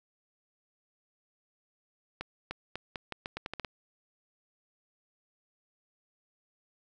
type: accelerating click train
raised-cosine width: 0.3 ms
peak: -20 dBFS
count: 11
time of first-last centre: 2.21-3.648 s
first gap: 300 ms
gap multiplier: 0.82
effects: none